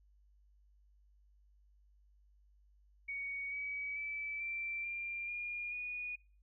sine tone with pitch steps, 2239 / 2274 / 2310 / 2346 / 2383 / 2421 / 2459 Hz, C#7 / C#7 / D7 / D7 / D7 / D#7 / D#7, +17 / +44 / -29 / -2 / +25 / -48 / -21 cents, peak -38 dBFS, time 3.08-6.16 s, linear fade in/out 10 ms, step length 440 ms, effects noise-tail reverb RT60 0.4 s tail -23 dB re dry + added 50 Hz sine -64 dBFS peak until 6.42 s

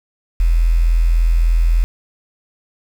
sine tone with quantisation, 41.75 Hz, E1, 23 cents sharp, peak -10 dBFS, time 0.4-1.84 s, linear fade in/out 0 ms, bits 6, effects none

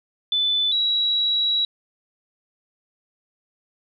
sine tone pair in turn, 3502 / 3887 Hz, A7 / B7, -9 / -28 cents, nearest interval major second, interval 181 cents, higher second, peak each -18 dBFS, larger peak neither, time 0.32-0.72 / 0.72-1.65 s, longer second, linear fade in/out 2 ms, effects none

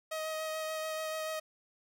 sawtooth tone with vibrato, 630 Hz, D#5, 21 cents sharp, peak -31 dBFS, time 0.11-1.4 s, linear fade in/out 10 ms, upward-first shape sine, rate 6.9 Hz, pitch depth 12 cents each way, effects none

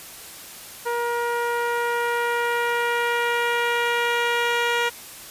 10% pulse tone with low-pass filter sweep, 474.7 Hz, A#4, 31 cents sharp, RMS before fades -23 dBFS, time 0.85-4.9 s, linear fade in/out 20 ms, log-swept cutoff 1100 to 4400 Hz, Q 0.8, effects white hiss -40 dBFS RMS until 5.3 s + resampled to 32000 Hz

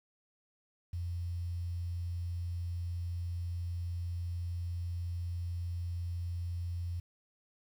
sine tone with quantisation, 86.9 Hz, F2, 8 cents flat, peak -34 dBFS, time 0.93-7 s, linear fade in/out 5 ms, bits 10, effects none

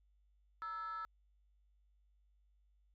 sine tone with frequency modulation, 1319 Hz, E6, 1 cent sharp, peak -39 dBFS, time 0.62-1.05 s, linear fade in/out 0 ms, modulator 383 Hz, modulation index 0.49, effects tanh soft clip ceiling -38 dBFS + added 50 Hz sine -69 dBFS peak until 2.94 s

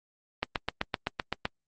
click train, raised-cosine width 0.3 ms, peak -11 dBFS, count 9, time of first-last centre 0.43-1.454 s, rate 7.81 Hz, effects Opus 24 kbps

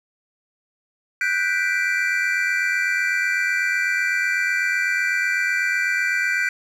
triangle chord, G major seventh, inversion third, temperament equal, 1480 / 1568 / 1975.5 / 2349 Hz, F#6 / G6 / B6 / D7, 0 / 0 / 0 / 0 cents, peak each -23 dBFS, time 1.21-6.49 s, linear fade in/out 2 ms, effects none

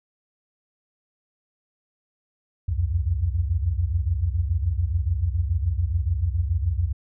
sine tone cluster, 66.2 / 84.2 / 91.2 Hz, C2 / E2 / F#2, +21 / +37 / -24 cents, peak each -25 dBFS, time 2.68-6.93 s, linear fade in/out 10 ms, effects none

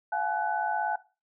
sine tone cluster, 693 / 752 / 848 / 1493 Hz, F5 / F#5 / G#5 / F#6, -14 / +28 / +36 / +15 cents, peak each -34 / -34 / -29 / -33 dBFS, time 0.12-0.96 s, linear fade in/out 5 ms, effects noise-tail reverb RT60 0.3 s tail -17 dB re dry

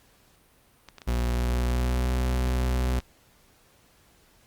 clicks, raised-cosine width 0.2 ms, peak -25 dBFS, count 6, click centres 0.887 / 0.983 / 1.018 / 1.703 / 2.475 / 3.003 s
40% pulse tone with pitch glide, 60 to 62.58 Hz, B1 to B1, -49 to +24 cents, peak -22 dBFS, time 1.07-3 s, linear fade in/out 10 ms, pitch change +73 cents, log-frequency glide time 1.24-2.14 s
effects pink hiss -60 dBFS RMS until 4.46 s + Opus 48 kbps

